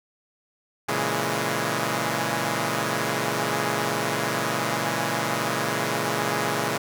5% pulse chord, A# half-diminished seventh, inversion none, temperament equal, 116.54 / 138.59 / 164.81 / 207.7 Hz, A#2 / C#3 / E3 / G#3, 0 / 0 / 0 / 0 cents, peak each -18 dBFS, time 0.88-6.78 s, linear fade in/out 10 ms, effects none

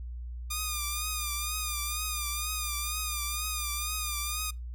5% pulse tone with vibrato, 1212 Hz, D#6, 46 cents flat, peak -20 dBFS, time 0.5-4.51 s, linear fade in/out 10 ms, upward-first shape triangle, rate 2.1 Hz, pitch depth 67 cents each way, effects noise-tail reverb RT60 0.2 s tail -23 dB re dry + added 60 Hz sine -36 dBFS peak until 4.74 s

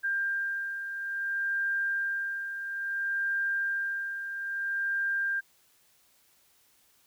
sine beating tone pair, 1593 / 1593.59 Hz, G6 / G6, +27 / +28 cents, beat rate 0.59 Hz, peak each -37 / -29 dBFS, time 0.03-5.41 s, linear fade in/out 20 ms, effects white hiss -65 dBFS RMS until 7.06 s

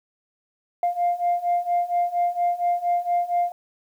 sine beating tone pair, 698.5 / 702.8 Hz, F5 / F5, 0 / +11 cents, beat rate 4.3 Hz, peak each -23 / -21 dBFS, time 0.83-3.52 s, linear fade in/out 2 ms, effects tanh soft clip ceiling -15 dBFS + 9-bit

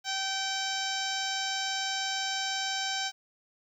harmonic tone with a mistuned harmonic, 774 Hz, G5, 22 cents flat, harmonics 1 / 2 / 3 / 4 / 5 / 6 / 7 / 8 / 9, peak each -36 / -36 / -41 / -37 / -38 / -41 / -38 / -41 / -43 dBFS, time 0.04-3.12 s, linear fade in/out 50 ms, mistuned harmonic 9, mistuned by +69 cents, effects 10-bit

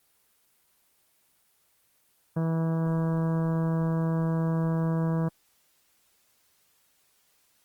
harmonic tone, 163.1 Hz, E3, 18 cents flat, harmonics 1 / 2 / 3 / 4 / 5 / 6 / 7 / 8 / 9 / 10, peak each -24 / -35 / -36 / -39 / -48 / -41 / -45 / -51 / -52 / -50 dBFS, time 2.36-5.29 s, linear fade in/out 10 ms, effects white hiss -67 dBFS RMS until 7.64 s + Opus 24 kbps

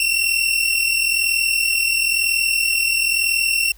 sawtooth tone pair together, 2698 / 2739 Hz, E7 / F7, +40 / -34 cents, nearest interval unison, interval 26 cents, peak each -16 dBFS, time 0-3.72 s, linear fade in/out 2 ms, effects added 50 Hz sine -44 dBFS peak until 3.77 s + white hiss -53 dBFS RMS until 3.77 s

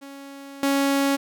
sawtooth tone with level steps, 277.2 Hz, C#4, in tune, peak -34 / -15 dBFS, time 0.01-1.17 s, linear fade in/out 20 ms, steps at 0.63 s, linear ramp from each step 2 ms, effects none

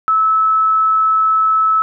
sine tone, 1302 Hz, E6, 22 cents flat, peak -10 dBFS, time 0.08-1.82 s, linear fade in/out 0 ms, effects none

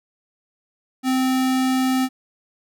square tone, 259.6 Hz, C4, 13 cents flat, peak -18 dBFS, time 1.03-2.09 s, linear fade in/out 50 ms, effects none

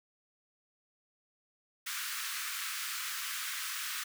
pink high-pass noise, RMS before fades -38 dBFS, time 1.86-4.04 s, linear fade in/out 10 ms, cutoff 1200 Hz, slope 48 dB/octave, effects none

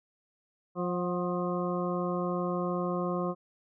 harmonic tone with a mistuned harmonic, 177.4 Hz, F3, 27 cents sharp, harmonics 1 / 2 / 3 / 4 / 6 / 7, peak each -32 / -34 / -35 / -40 / -37 / -41 dBFS, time 0.75-3.35 s, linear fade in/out 50 ms, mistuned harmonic 4, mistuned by +36 cents, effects none

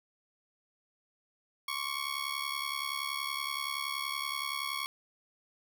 15% pulse ring-modulated tone, 1107 Hz, C#6, 3 cents flat, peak -24 dBFS, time 1.68-4.86 s, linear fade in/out 0 ms, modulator 35.3 Hz, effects none

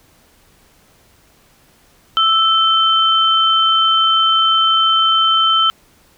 sine tone pair together, 1318.5 / 3087 Hz, E6 / G7, 0 / -27 cents, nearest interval octave + minor third, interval 1473 cents, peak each -13 dBFS, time 2.17-5.7 s, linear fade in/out 0 ms, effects pink hiss -52 dBFS RMS until 6.17 s

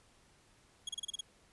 sawtooth tone bursts, 3311 Hz, G#7, 6 cents flat, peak -33 dBFS, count 7, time 0.87-1.209 s, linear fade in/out 5 ms, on 21 ms, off 32 ms, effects pink hiss -66 dBFS RMS until 1.52 s + resampled to 24000 Hz

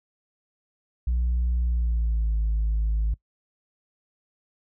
sine tone with pitch glide, 60.3 to 53.72 Hz, B1 to A1, -41 to -41 cents, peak -19 dBFS, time 1.07-3.14 s, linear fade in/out 5 ms, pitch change -200 cents, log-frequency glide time 1.65-2.36 s, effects noise-tail reverb RT60 0.1 s tail -22 dB re dry + tanh soft clip ceiling -19 dBFS

